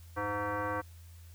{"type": "tone with frequency modulation", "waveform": "sine", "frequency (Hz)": 311.1, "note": "D#4", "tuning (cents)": 0, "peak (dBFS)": -31, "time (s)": [0.16, 0.82], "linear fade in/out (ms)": 20, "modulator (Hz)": 412, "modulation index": 3.2, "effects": ["added 84 Hz sine -49 dBFS peak until 1.34 s", "white hiss -62 dBFS RMS until 1.34 s"]}